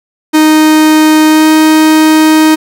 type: tone with pitch glide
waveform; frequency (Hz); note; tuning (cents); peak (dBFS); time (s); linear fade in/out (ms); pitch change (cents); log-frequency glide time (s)
45% pulse; 310.4 to 312.7; D#4 to D#4; -4 to +9; -3; 0.33-2.56; 20; +13; 1.27-1.48
effects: none